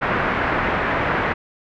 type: low-pass noise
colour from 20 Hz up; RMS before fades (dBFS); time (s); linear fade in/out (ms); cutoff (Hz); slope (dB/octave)
white; -21; 0.01-1.34; 20; 1900; 24
effects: none